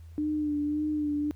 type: tone with vibrato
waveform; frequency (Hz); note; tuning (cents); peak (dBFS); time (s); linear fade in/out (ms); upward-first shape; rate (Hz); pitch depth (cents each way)
sine; 298.5; D4; +28; -26; 0.18-1.31; 0; sine; 1.8; 33
effects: added 82 Hz sine -44 dBFS peak until 1.35 s + pink hiss -66 dBFS RMS until 1.35 s